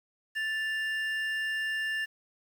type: tone pair together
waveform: triangle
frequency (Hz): 1760 / 2804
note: A6 / F7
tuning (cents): 0 / +6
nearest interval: minor sixth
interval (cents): 806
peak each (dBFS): -28 / -36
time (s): 0.35-2.06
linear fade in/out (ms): 20
effects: 9-bit